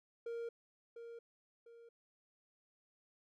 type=tone with echo; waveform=triangle; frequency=466.2 Hz; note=A#4; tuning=in tune; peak=-38 dBFS; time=0.26-0.49 s; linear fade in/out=5 ms; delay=700 ms; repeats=2; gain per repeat=-8 dB; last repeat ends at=1.89 s; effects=none